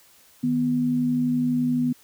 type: tone pair together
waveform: sine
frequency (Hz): 155.11 / 246.9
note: D#3 / B3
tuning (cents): -5 / 0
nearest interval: minor sixth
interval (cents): 805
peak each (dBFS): -29 / -20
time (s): 0.43-1.93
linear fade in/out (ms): 10
effects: white hiss -55 dBFS RMS until 2.03 s